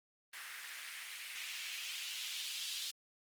blue noise with band-pass filter sweep, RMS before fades -44 dBFS, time 0.33-2.91 s, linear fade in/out 5 ms, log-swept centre 1700 to 3600 Hz, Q 2.2, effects Opus 24 kbps

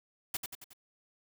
white noise with echo, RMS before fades -34 dBFS, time 0.34-0.37 s, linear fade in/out 5 ms, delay 91 ms, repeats 4, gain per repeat -5 dB, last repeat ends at 0.734 s, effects none

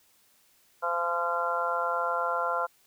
harmonic tone, 171.8 Hz, F3, 28 cents flat, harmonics 3 / 4 / 5 / 6 / 7 / 8, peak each -33 / -33 / -36 / -32 / -41 / -30 dBFS, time 0.82-2.67 s, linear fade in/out 20 ms, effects white hiss -64 dBFS RMS until 2.86 s

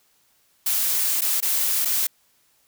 blue noise with dropouts, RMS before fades -22 dBFS, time 0.66-2.07 s, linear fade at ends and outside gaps 5 ms, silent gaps 1.21-1.217 / 1.404-1.425 / 1.85-1.854 s, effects white hiss -63 dBFS RMS until 2.67 s

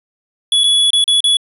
square tone with dropouts, 3394 Hz, G#7, 37 cents sharp, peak -10 dBFS, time 0.52-1.37 s, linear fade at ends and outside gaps 2 ms, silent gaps 0.636-0.64 / 0.905-0.932 / 1.041-1.078 / 1.205-1.241 s, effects resampled to 32000 Hz

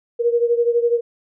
sine beating tone pair, 470 / 482 Hz, A#4 / B4, +14 / -42 cents, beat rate 12 Hz, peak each -16 / -20 dBFS, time 0.19-1.01 s, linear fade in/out 20 ms, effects none

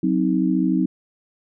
sine chord, C diminished, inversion second, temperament equal with one note detuned, 185 / 261.6 / 315.3 Hz, Gb3 / C4 / Eb4, 0 / 0 / +23 cents, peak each -21 dBFS, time 0.03-0.86 s, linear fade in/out 5 ms, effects none

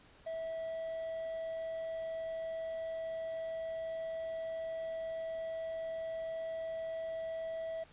triangle tone with quantisation, 652 Hz, E5, 19 cents flat, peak -35 dBFS, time 0.26-7.84 s, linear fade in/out 10 ms, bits 10, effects pink hiss -61 dBFS RMS until 7.92 s + resampled to 8000 Hz

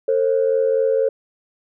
sine tone pair together, 450.2 / 534.3 Hz, A4 / C5, +40 / +36 cents, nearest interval minor third, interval 296 cents, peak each -17 dBFS, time 0.08-1.09 s, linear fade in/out 5 ms, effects tanh soft clip ceiling -8 dBFS

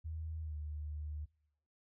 sine tone with pitch glide, 79.7 to 75.23 Hz, D#2 to D2, +42 to +42 cents, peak -39 dBFS, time 0.04-1.26 s, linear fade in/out 20 ms, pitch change -100 cents, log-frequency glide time 0.41-0.56 s, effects noise-tail reverb RT60 0.8 s tail -25 dB re dry

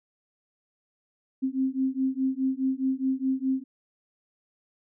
sine beating tone pair, 261.6 / 266.4 Hz, C4 / C4, 0 / +31 cents, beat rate 4.8 Hz, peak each -27 dBFS, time 1.42-3.64 s, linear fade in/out 20 ms, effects none

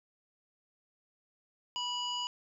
harmonic tone, 978 Hz, B5, 17 cents flat, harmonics 1 / 3 / 5 / 7, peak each -38 / -35 / -43 / -47 dBFS, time 1.76-2.27 s, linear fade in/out 0 ms, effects none

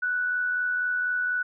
sine tone with amplitude modulation, 1480 Hz, F#6, in tune, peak -22 dBFS, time 0.02-1.43 s, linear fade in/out 10 ms, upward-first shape sine, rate 84.1 Hz, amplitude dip 35%, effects none

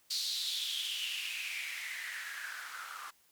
blue noise with band-pass filter sweep, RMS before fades -39 dBFS, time 0.1-3.11 s, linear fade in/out 10 ms, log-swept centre 4400 to 1200 Hz, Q 6.3, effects white hiss -68 dBFS RMS until 3.31 s

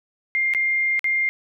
sine tone with dropouts, 2111 Hz, C7, 15 cents sharp, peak -18 dBFS, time 0.35-1.29 s, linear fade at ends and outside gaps 0 ms, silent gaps 0.537-0.548 / 0.993-1.043 s, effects none

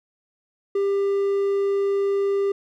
triangle tone, 397.4 Hz, G4, 24 cents sharp, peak -17 dBFS, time 0.75-2.52 s, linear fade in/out 5 ms, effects none

